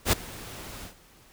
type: noise with ADSR envelope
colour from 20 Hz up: pink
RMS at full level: -19 dBFS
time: 0.05-0.95 s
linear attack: 78 ms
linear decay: 7 ms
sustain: -22 dB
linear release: 110 ms
effects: pink hiss -56 dBFS RMS until 1.32 s